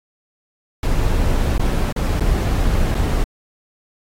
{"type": "noise with dropouts", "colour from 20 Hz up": "brown", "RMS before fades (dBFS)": -17, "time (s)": [0.83, 3.24], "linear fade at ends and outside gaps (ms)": 1, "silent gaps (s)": [[1.579, 1.596], [1.925, 1.963], [2.198, 2.206], [2.945, 2.95]], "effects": ["AAC 48 kbps"]}